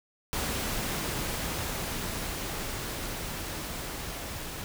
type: noise with level ramp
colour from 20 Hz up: pink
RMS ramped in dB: -31 to -38 dBFS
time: 0.33-4.64 s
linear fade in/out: 0 ms
effects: none